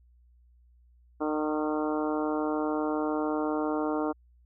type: harmonic tone with a mistuned harmonic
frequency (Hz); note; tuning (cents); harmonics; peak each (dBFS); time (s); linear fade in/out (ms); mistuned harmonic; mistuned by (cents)
152.7; D#3; -32; 2 / 3 / 4 / 5 / 6 / 7 / 8 / 9; -29 / -33 / -35 / -37 / -39 / -40 / -41 / -42; 1.2-4.13; 20; 7; +23
effects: added 60 Hz sine -57 dBFS peak until 4.45 s